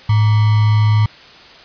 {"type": "tone with sample-and-hold", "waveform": "sine", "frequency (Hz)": 107.1, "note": "A2", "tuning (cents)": -46, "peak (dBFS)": -9, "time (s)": [0.09, 1.06], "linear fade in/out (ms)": 5, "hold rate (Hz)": 1050, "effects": ["white hiss -40 dBFS RMS until 1.64 s", "resampled to 11025 Hz"]}